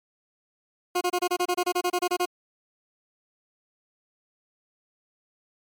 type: tone bursts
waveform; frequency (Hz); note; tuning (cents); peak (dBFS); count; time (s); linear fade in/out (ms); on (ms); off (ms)
20% pulse; 357.7; F4; +41; -17; 15; 0.95-2.257; 10; 61; 28
effects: MP3 96 kbps